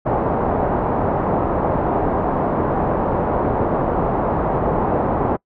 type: low-pass noise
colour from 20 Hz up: white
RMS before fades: -19 dBFS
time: 0.05-5.37 s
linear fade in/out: 20 ms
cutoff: 910 Hz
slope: 24 dB/octave
effects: noise-tail reverb RT60 0.1 s tail -25 dB re dry

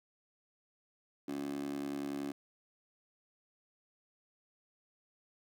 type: tone with high-pass filter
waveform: 15% pulse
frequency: 70.5 Hz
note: C#2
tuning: 30 cents sharp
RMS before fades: -39 dBFS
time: 1.28-2.32 s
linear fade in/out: 5 ms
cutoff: 300 Hz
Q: 4.6
effects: none

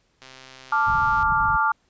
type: click train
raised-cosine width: 0.2 ms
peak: -26 dBFS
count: 133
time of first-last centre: 0.22-1.228 s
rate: 131 Hz
type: chord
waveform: sine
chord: D minor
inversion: second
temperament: equal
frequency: 880 / 1174.7 / 1396.9 Hz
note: A5 / D6 / F6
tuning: 0 / 0 / 0 cents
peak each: -22 dBFS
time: 0.72-1.72 s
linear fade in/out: 5 ms
type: low-pass noise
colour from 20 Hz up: pink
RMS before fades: -33 dBFS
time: 0.86-1.58 s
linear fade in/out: 20 ms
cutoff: 180 Hz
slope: 24 dB/octave
effects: pink hiss -66 dBFS RMS until 1.89 s + resampled to 16000 Hz

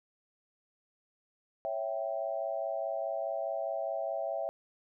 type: chord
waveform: sine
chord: C# diminished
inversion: none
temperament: equal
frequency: 554.4 / 659.3 / 784 Hz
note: C#5 / E5 / G5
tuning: 0 / 0 / 0 cents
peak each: -37 / -34 / -39 dBFS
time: 1.65-4.49 s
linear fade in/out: 0 ms
effects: none

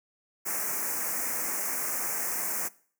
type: band-stop noise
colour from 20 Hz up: white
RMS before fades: -31 dBFS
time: 0.45-2.69 s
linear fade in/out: 20 ms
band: 2300 to 5700 Hz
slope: 48 dB/octave
effects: noise-tail reverb RT60 0.5 s tail -21 dB re dry + high-pass 200 Hz 12 dB/octave

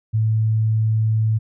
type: tone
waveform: sine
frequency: 110 Hz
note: A2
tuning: in tune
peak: -15 dBFS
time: 0.13-1.39 s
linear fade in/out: 20 ms
effects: none

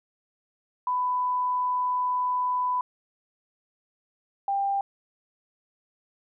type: tone pair in turn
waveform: sine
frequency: 997 / 793.3 Hz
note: B5 / G5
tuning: +16 / +20 cents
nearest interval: major third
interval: 396 cents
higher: first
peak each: -23 dBFS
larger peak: neither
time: 0.87-2.81 / 4.48-4.81 s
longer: first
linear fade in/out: 2 ms
effects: none

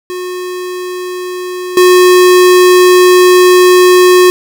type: tone with level steps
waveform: square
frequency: 363.1 Hz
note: F#4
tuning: 33 cents flat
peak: -18 / -3 dBFS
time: 0.1-4.3 s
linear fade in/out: 0 ms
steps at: 1.77 s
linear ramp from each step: 2 ms
effects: none

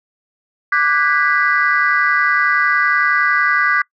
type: chord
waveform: sine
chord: G# half-diminished seventh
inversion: second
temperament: equal with one note detuned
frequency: 1174.7 / 1480 / 1630.8 / 1975.5 Hz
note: D6 / F#6 / G#6 / B6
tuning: 0 / 0 / -32 / 0 cents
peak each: -17 dBFS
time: 0.72-3.82 s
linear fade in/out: 5 ms
effects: noise-tail reverb RT60 0.1 s tail -24 dB re dry + tanh soft clip ceiling -4 dBFS

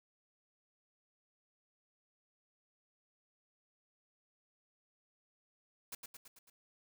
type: noise with echo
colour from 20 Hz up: white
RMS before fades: -44 dBFS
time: 5.92-5.95 s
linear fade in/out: 5 ms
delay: 110 ms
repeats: 5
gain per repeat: -4 dB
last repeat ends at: 6.5 s
effects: none

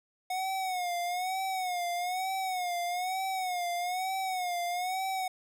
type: tone with vibrato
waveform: square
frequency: 731 Hz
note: F#5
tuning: 21 cents flat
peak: -31 dBFS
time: 0.3-5.28 s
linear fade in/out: 5 ms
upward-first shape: sine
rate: 1.1 Hz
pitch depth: 83 cents each way
effects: none

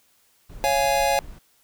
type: noise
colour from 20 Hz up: brown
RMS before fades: -39 dBFS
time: 0.49-1.39 s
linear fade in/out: 10 ms
type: chord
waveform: square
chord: Db major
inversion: none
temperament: just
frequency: 554.4 / 693 / 831.5 Hz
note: Db5 / F5 / Ab5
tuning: 0 / -14 / +2 cents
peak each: -24 / -25 / -23 dBFS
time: 0.64-1.19 s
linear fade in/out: 0 ms
effects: white hiss -62 dBFS RMS until 1.63 s

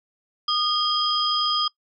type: tone cluster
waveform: sine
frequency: 1227 / 3227 / 4984 Hz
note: D#6 / G7 / D#8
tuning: -25 / +50 / +2 cents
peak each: -24 dBFS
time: 0.48-1.68 s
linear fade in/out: 5 ms
effects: noise-tail reverb RT60 0.1 s tail -23 dB re dry

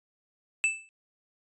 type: tone with exponential decay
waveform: square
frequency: 2637 Hz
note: E7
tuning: in tune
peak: -20 dBFS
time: 0.64-0.89 s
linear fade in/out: 0 ms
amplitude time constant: 54 ms
effects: resampled to 22050 Hz

